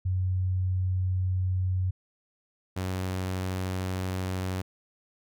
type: tone pair in turn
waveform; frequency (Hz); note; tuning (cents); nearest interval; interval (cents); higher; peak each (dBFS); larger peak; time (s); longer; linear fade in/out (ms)
sine / sawtooth; 92.5 / 93.04; F#2 / F#2; 0 / +10; unison; 10; second; -24 / -25; first; 0.05-1.91 / 2.76-4.62; neither; 10
effects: none